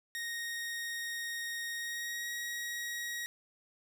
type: tone with pitch glide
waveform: sawtooth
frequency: 1864.7 to 1896.2 Hz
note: A#6 to A#6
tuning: 0 to +29 cents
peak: -33 dBFS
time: 0.15-3.26 s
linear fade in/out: 0 ms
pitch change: +29 cents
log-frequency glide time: 1.72-2.31 s
effects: none